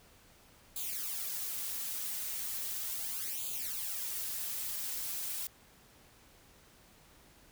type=noise with flanger; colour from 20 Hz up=blue; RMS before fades=-38 dBFS; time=0.76-5.47 s; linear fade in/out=2 ms; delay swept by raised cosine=0.27 to 4.87 ms; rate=0.37 Hz; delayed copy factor=+0.85; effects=pink hiss -61 dBFS RMS until 7.51 s